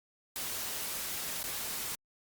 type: noise with dropouts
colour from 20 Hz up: white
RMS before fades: -37 dBFS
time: 0.36-1.95 s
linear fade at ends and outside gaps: 0 ms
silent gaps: 1.43-1.44 s
effects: Opus 48 kbps